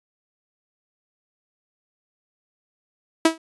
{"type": "tone with exponential decay", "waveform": "sawtooth", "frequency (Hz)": 324.4, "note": "E4", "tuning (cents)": -28, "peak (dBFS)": -6, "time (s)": [3.25, 3.38], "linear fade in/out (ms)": 5, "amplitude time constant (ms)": 28, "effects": ["resampled to 24000 Hz"]}